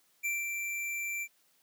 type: tone with ADSR envelope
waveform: square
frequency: 2349 Hz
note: D7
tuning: in tune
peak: -30 dBFS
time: 0.23-1.28 s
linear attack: 24 ms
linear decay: 190 ms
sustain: -4 dB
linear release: 57 ms
effects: white hiss -69 dBFS RMS until 1.62 s + high-pass 150 Hz 12 dB/octave